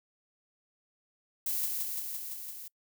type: noise with echo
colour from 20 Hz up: violet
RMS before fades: -32 dBFS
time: 1.46-1.66 s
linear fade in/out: 5 ms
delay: 170 ms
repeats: 6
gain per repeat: -2 dB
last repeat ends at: 2.68 s
effects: noise-tail reverb RT60 0.1 s tail -26 dB re dry